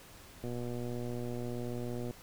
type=click train; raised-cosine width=2 ms; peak=-27 dBFS; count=203; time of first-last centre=0.44-2.109 s; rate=121 Hz; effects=pink hiss -54 dBFS RMS until 2.22 s